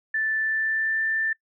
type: tone with pitch glide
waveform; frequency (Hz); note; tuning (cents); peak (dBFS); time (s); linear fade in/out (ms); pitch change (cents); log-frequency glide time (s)
sine; 1760 to 1777.4; A6 to A6; 0 to +17; -22; 0.14-1.33; 5; +17; 0.38-1.04
effects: noise-tail reverb RT60 0.1 s tail -24 dB re dry